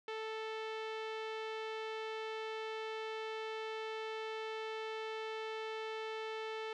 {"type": "tone with low-pass filter", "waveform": "sawtooth", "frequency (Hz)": 440, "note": "A4", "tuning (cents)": 0, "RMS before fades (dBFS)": -42, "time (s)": [0.08, 6.73], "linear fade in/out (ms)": 2, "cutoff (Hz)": 3200, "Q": 1.5, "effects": []}